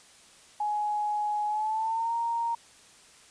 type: tone with pitch glide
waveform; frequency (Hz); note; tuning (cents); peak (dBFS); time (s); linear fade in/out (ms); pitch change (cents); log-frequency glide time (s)
sine; 838 to 929.8; G#5 to A#5; +15 to -5; -26; 0.6-2.55; 5; +180; 1.47-2.14
effects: white hiss -55 dBFS RMS until 3.3 s + resampled to 22050 Hz